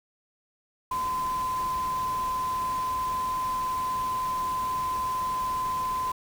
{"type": "tone in noise", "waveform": "sine", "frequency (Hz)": 1023, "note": "C6", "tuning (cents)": -39, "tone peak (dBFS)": -26, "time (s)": [0.91, 6.12], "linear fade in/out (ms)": 5, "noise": "pink", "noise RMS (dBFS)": -41, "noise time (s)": [0.91, 6.12], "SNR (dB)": 12, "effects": []}